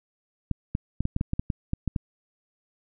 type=clicks; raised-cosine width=5 ms; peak=-13 dBFS; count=12; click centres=0.513 / 0.751 / 1.006 / 1.054 / 1.164 / 1.211 / 1.334 / 1.395 / 1.502 / 1.734 / 1.877 / 1.962 s; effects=none